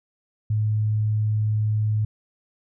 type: tone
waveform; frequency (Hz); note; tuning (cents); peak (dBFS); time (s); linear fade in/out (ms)
sine; 107.3; A2; -43; -19; 0.5-2.05; 5
effects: none